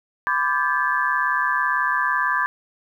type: tone cluster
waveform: sine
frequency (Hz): 1004 / 1170 / 1587 / 1725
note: B5 / D6 / G6 / A6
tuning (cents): +28 / -7 / +21 / -35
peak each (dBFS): -24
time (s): 0.27-2.46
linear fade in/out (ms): 0
effects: 9-bit